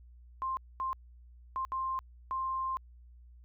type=tone bursts at uneven times; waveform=sine; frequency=1053 Hz; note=C6; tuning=11 cents sharp; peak=-31 dBFS; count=5; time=0.42-0.57 / 0.8-0.93 / 1.56-1.65 / 1.72-1.99 / 2.31-2.77 s; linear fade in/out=0 ms; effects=added 60 Hz sine -52 dBFS peak until 3.44 s